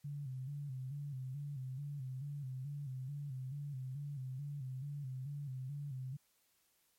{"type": "tone with vibrato", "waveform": "sine", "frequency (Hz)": 136.8, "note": "C#3", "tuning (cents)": -23, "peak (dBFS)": -40, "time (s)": [0.04, 6.17], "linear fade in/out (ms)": 10, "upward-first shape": "square", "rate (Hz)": 2.3, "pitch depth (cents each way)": 90, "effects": ["white hiss -75 dBFS RMS until 6.98 s", "MP3 64 kbps"]}